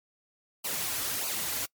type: noise with flanger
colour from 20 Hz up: white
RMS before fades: -32 dBFS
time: 0.64-1.66 s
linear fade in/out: 10 ms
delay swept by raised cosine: 0.55 to 5.55 ms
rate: 1.6 Hz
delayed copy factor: -0.85
effects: noise-tail reverb RT60 0.1 s tail -24 dB re dry + MP3 96 kbps